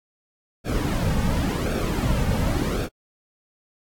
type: noise with flanger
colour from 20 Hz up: brown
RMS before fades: -23 dBFS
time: 0.64-2.89 s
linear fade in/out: 50 ms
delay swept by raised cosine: 0.99 to 2.99 ms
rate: 0.91 Hz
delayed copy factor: -0.65
effects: AAC 64 kbps